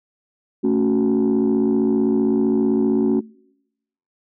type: chord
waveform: sine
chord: F# minor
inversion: first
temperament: just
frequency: 222 / 277.5 / 370 Hz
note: A3 / C#4 / F#4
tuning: +16 / +2 / 0 cents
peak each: -18 dBFS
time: 0.63-3.21 s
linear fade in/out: 20 ms
effects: noise-tail reverb RT60 0.9 s tail -26 dB re dry + tanh soft clip ceiling -11 dBFS